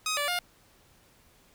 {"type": "tone with pitch steps", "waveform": "10% pulse", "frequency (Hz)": [1257, 580, 709], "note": ["D#6", "D5", "F5"], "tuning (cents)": [17, -22, 26], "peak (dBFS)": -19, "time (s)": [0.06, 0.39], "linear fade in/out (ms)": 2, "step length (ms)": 110, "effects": ["pink hiss -61 dBFS RMS until 1.54 s"]}